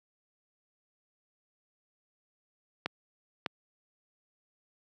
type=clicks; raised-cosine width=0.3 ms; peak=-14 dBFS; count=2; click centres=2.86 / 3.462 s; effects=high-pass 150 Hz 12 dB/octave